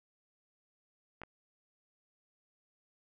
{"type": "clicks", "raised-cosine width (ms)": 0.5, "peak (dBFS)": -30, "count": 2, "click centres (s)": [1.217, 1.235], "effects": []}